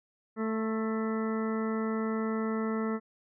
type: harmonic tone with a mistuned harmonic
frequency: 221.1 Hz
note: A3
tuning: 9 cents sharp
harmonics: 1 / 2 / 3 / 4 / 5 / 6 / 8 / 9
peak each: -30 / -34 / -44 / -46 / -43 / -40 / -47 / -48 dBFS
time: 0.36-3 s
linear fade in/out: 50 ms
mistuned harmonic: 5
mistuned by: -22 cents
effects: none